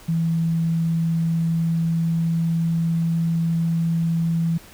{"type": "tone with pitch glide", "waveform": "sine", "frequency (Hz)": [164.81, 165.76], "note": ["E3", "E3"], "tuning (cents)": [0, 10], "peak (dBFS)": -18, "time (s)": [0.08, 4.58], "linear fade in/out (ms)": 10, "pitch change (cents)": 10, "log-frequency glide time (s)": [1.16, 3.03], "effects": ["pink hiss -46 dBFS RMS until 4.73 s"]}